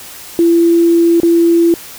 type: tone with dropouts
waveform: sine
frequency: 337.8 Hz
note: E4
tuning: 42 cents sharp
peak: -6 dBFS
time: 0.39-1.74 s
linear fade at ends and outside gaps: 1 ms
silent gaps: 1.201-1.232 s
effects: white hiss -32 dBFS RMS until 1.98 s